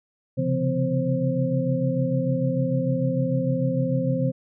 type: tone cluster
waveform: sine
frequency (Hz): 131.7 / 138.4 / 171.6 / 254.8 / 527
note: C3 / C#3 / F3 / C4 / C5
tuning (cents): +12 / -2 / -30 / -46 / +12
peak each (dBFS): -27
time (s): 0.37-4.32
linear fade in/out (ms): 20
effects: none